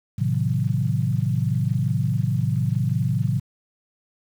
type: chord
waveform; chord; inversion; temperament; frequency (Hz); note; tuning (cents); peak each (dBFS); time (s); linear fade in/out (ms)
sine; A diminished seventh; none; equal with one note detuned; 110 / 130.81 / 155.56 / 182.24; A2 / C3 / Eb3 / Gb3; 0 / 0 / 0 / -26; -24 / -23 / -26 / -28; 0.18-3.4; 10
effects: 8-bit